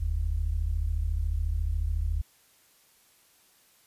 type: tone pair together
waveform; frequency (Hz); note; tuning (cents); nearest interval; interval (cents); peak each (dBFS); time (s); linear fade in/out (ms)
sine; 43.73 / 77.78; F1 / D#2; +3 / 0; minor seventh; 997; -28; 0-2.22; 10
effects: white hiss -62 dBFS RMS until 3.86 s + resampled to 32000 Hz